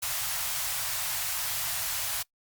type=band-stop noise; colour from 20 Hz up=white; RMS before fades=-31 dBFS; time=0.02-2.23 s; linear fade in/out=10 ms; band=150 to 600 Hz; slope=48 dB/octave; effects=noise-tail reverb RT60 0.1 s tail -23 dB re dry + Opus 48 kbps